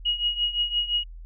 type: tone with tremolo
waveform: sine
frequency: 2892 Hz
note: F#7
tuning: 40 cents flat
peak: -19 dBFS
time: 0.05-1.04 s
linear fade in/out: 10 ms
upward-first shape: triangle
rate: 5.8 Hz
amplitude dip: 85%
effects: added 41 Hz sine -38 dBFS peak until 1.25 s